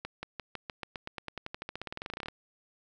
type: accelerating click train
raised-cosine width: 0.3 ms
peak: -21 dBFS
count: 29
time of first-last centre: 0.05-2.284 s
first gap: 180 ms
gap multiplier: 0.93
effects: none